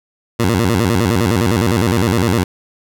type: tone with vibrato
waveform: 15% pulse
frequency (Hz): 103.1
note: G#2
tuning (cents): -12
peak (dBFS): -6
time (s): 0.39-2.44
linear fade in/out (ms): 10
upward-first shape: square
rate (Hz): 9.8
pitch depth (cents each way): 220
effects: none